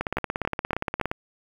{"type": "two click trains", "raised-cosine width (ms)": 0.5, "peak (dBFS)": [-10, -11], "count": [4, 20], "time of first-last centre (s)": [[0.17, 1.013], [0.01, 1.115]], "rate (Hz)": [3.56, 17.2], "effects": ["7-bit"]}